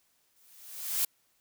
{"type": "noise with exponential growth", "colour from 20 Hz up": "blue", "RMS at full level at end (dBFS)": -26, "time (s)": [0.36, 1.05], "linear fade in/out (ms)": 5, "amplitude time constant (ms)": 150, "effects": ["white hiss -71 dBFS RMS until 1.4 s"]}